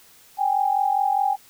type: tone pair together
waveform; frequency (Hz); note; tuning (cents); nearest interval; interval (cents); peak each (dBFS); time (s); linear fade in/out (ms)
sine; 779.1 / 824; G5 / G#5; -11 / -14; minor second; 97; -21; 0.37-1.37; 50
effects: white hiss -52 dBFS RMS until 1.49 s